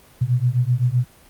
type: beating tone pair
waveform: sine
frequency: 120 / 127.8 Hz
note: B2 / C3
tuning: -49 / -40 cents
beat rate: 7.8 Hz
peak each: -19 / -19 dBFS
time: 0.21-1.05 s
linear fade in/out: 10 ms
effects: pink hiss -50 dBFS RMS until 1.29 s + Opus 32 kbps